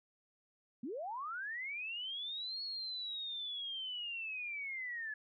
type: linear two-way sweep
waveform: sine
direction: up then down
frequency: 211.6 to 4368 to 1696 Hz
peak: -39 dBFS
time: 0.83-5.14 s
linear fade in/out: 5 ms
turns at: 2.62 s
effects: none